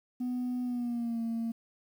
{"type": "tone with pitch glide", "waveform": "sine", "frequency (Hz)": [248.4, 229.1], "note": ["B3", "A#3"], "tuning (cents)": [10, -30], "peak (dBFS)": -28, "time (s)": [0.2, 1.52], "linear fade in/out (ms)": 10, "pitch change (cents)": -140, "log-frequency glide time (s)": [0.63, 1.21], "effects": ["tanh soft clip ceiling -29 dBFS", "10-bit"]}